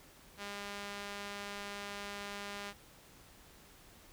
sawtooth tone with band-pass filter, 202.4 Hz, G#3, 44 cents flat, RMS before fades -44 dBFS, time 0.37-2.74 s, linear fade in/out 50 ms, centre 2700 Hz, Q 0.51, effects pink hiss -59 dBFS RMS until 4.12 s

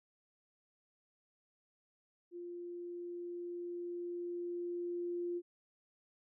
sine tone with level ramp, 349.2 Hz, F4, in tune, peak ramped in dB -43 to -35 dBFS, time 2.31-5.42 s, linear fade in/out 50 ms, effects none

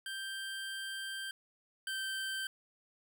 25% pulse tone pair in turn, 1575 / 1557.8 Hz, G6 / G6, +8 / -11 cents, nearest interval unison, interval 19 cents, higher first, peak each -35 / -32 dBFS, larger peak second, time 0.06-1.31 / 1.87-2.47 s, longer first, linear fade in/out 2 ms, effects none

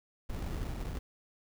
brown noise with sample-and-hold, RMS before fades -37 dBFS, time 0.29-0.99 s, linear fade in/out 10 ms, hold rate 1575 Hz, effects none

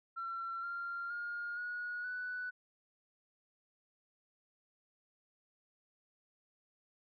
sine tone with pitch steps, 1356 / 1387.7 / 1420.1 / 1453.3 / 1487.3 Hz, E6 / F6 / F6 / F#6 / F#6, +49 / -11 / +29 / -31 / +9 cents, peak -37 dBFS, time 0.16-2.51 s, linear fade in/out 20 ms, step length 470 ms, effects tanh soft clip ceiling -33 dBFS

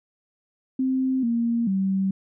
sine tone with pitch steps, 261.3 / 233.4 / 192.4 Hz, C4 / A#3 / G3, -2 / +2 / -32 cents, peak -20 dBFS, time 0.79-2.11 s, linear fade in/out 5 ms, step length 440 ms, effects none

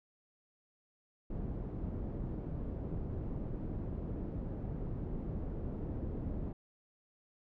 pink low-pass noise, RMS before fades -39 dBFS, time 1.3-6.53 s, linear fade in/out 5 ms, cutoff 350 Hz, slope 12 dB/octave, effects none

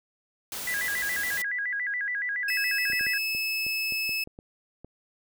white noise, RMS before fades -35 dBFS, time 0.52-1.42 s, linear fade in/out 2 ms
sine tone with vibrato, 1802 Hz, A6, 41 cents sharp, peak -27 dBFS, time 0.67-3.18 s, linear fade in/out 5 ms, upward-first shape square, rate 7.1 Hz, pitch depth 160 cents each way
30% pulse tone, 2600 Hz, E7, 24 cents flat, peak -24 dBFS, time 2.48-4.24 s, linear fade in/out 5 ms
clicks, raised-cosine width 2 ms, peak -30 dBFS, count 11, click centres 2.9 / 2.933 / 3.01 / 3.068 / 3.349 / 3.666 / 3.923 / 4.093 / 4.274 / 4.389 / 4.846 s
effects none

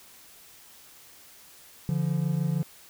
triangle tone pair together, 144.4 / 170.89 Hz, D3 / F3, -29 / -37 cents, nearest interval minor third, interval 292 cents, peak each -25 dBFS, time 1.89-2.63 s, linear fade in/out 0 ms, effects white hiss -52 dBFS RMS until 2.89 s

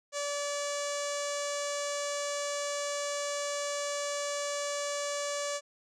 sawtooth tone with low-pass filter, 576 Hz, D5, 34 cents flat, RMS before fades -34 dBFS, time 0.12-5.61 s, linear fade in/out 50 ms, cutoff 7000 Hz, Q 3.9, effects none

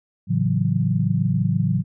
sine chord, F# minor seventh, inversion first, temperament equal, 110 / 138.59 / 164.81 / 185 Hz, A2 / C#3 / E3 / F#3, 0 / 0 / 0 / 0 cents, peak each -23 dBFS, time 0.27-1.84 s, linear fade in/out 50 ms, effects none

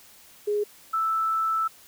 sine tone pair in turn, 415.3 / 1318.5 Hz, G#4 / E6, 0 / 0 cents, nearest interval octave + minor sixth, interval 2000 cents, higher second, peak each -22 dBFS, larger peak neither, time 0.47-0.64 / 0.93-1.68 s, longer second, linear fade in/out 10 ms, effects white hiss -52 dBFS RMS until 1.87 s

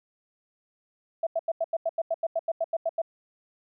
sine tone bursts, 660 Hz, E5, 2 cents sharp, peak -23 dBFS, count 15, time 1.23-3.018 s, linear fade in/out 5 ms, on 38 ms, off 87 ms, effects none

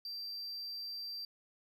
triangle tone, 4699 Hz, D8, in tune, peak -39 dBFS, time 0.05-1.25 s, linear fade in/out 2 ms, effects none

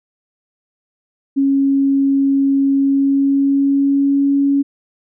sine tone with pitch glide, 274.8 to 279.4 Hz, C#4 to C#4, -15 to +14 cents, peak -11 dBFS, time 1.36-4.63 s, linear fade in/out 20 ms, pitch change +29 cents, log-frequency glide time 2.75-4.35 s, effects none

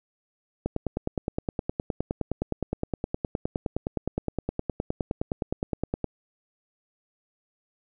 click train, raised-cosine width 2 ms, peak -13 dBFS, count 53, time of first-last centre 0.66-6.043 s, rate 9.66 Hz, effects none

